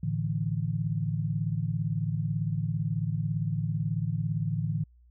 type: chord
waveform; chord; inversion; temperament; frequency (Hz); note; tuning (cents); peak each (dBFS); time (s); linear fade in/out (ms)
sine; A suspended fourth; none; equal; 110 / 146.83 / 164.81; A2 / D3 / E3; 0 / 0 / 0; -31; 0.03-4.84; 5
effects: added 60 Hz sine -55 dBFS peak until 5.1 s